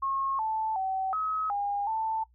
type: tone with pitch steps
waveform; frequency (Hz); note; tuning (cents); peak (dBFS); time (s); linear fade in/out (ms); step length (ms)
sine; 1084 / 878 / 763 / 1277 / 810 / 886; C#6 / A5 / G5 / D#6 / G#5 / A5; -39 / -4 / -47 / +45 / -43 / +12; -27; 0.02-2.24; 10; 370
effects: noise-tail reverb RT60 0.1 s tail -19 dB re dry + added 60 Hz sine -59 dBFS peak until 2.34 s